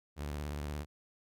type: tone with vibrato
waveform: sawtooth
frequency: 73.42 Hz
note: D2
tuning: in tune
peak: -33 dBFS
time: 0.16-0.86 s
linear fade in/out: 50 ms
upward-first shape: sine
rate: 17 Hz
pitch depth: 100 cents each way
effects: none